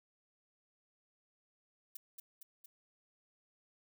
violet noise with echo, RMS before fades -45 dBFS, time 1.95-1.97 s, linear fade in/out 5 ms, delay 230 ms, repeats 3, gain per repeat -3 dB, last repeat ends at 2.66 s, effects none

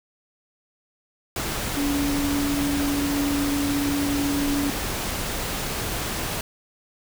sine tone in noise, 284.6 Hz, C#4, 46 cents sharp, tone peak -22 dBFS, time 1.77-4.7 s, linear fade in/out 2 ms, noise pink, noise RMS -28 dBFS, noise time 1.36-6.41 s, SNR +3 dB, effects none

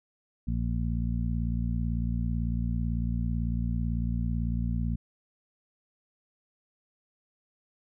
harmonic tone, 58 Hz, A#1, 8 cents flat, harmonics 1 / 2 / 3 / 4, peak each -29 / -32 / -34 / -35 dBFS, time 0.47-4.96 s, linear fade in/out 10 ms, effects none

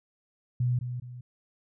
sine tone with echo, 123.47 Hz, B2, in tune, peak -23 dBFS, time 0.6-0.79 s, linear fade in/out 5 ms, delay 210 ms, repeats 2, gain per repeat -8 dB, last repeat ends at 1.21 s, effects none

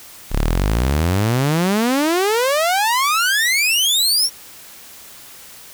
sawtooth exponential sweep, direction up, 31.7 to 5700 Hz, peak -11 dBFS, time 0.3-4.3 s, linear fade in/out 50 ms, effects white hiss -40 dBFS RMS until 5.73 s

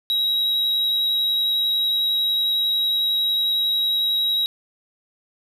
triangle tone with vibrato, 3843 Hz, B7, 48 cents flat, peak -17 dBFS, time 0.1-4.46 s, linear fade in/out 0 ms, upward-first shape triangle, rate 11 Hz, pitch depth 10 cents each way, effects none

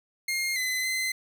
sawtooth tone with pitch steps, 2128 / 2028 / 2054 Hz, C7 / B6 / C7, +29 / +45 / -33 cents, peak -23 dBFS, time 0.28-1.12 s, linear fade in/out 5 ms, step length 280 ms, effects none

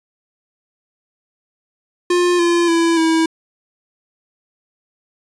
square tone with pitch steps, 353.8 / 343.7 / 333.9 / 324.4 Hz, F4 / F4 / E4 / E4, +23 / -28 / +22 / -28 cents, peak -13 dBFS, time 2.1-3.26 s, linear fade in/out 5 ms, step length 290 ms, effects resampled to 22050 Hz

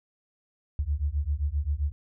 sine beating tone pair, 69.2 / 76.8 Hz, C#2 / D#2, -2 / -22 cents, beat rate 7.6 Hz, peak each -28 / -28 dBFS, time 0.79-1.92 s, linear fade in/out 0 ms, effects none

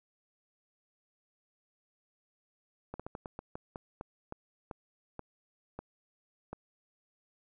slowing click train, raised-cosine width 1 ms, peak -26 dBFS, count 14, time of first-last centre 2.94-6.53 s, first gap 56 ms, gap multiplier 1.24, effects none

